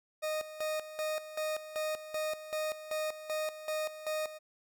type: tone with tremolo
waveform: 40% pulse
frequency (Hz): 619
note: D#5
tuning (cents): -9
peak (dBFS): -31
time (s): 0.22-4.39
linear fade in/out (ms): 20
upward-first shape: square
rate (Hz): 2.6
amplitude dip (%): 75
effects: none